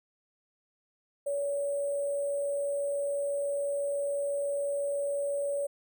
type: tone with sample-and-hold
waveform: sine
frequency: 566 Hz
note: C#5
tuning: 36 cents sharp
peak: -28 dBFS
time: 1.26-5.67 s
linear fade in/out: 10 ms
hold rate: 8820 Hz
effects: none